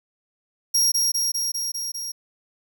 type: tone with echo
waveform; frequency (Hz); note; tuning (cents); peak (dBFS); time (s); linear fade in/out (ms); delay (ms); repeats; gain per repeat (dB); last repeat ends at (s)
sawtooth; 5610; F8; +7; -14; 0.74-0.92; 10; 200; 6; -2; 2.12
effects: none